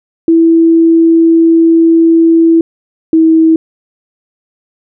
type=tone pair in turn; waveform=sine; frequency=329.6 / 322.4 Hz; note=E4 / E4; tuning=0 / -38 cents; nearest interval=unison; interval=38 cents; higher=first; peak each=-3 dBFS; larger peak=neither; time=0.28-2.61 / 3.13-3.56 s; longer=first; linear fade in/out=2 ms; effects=none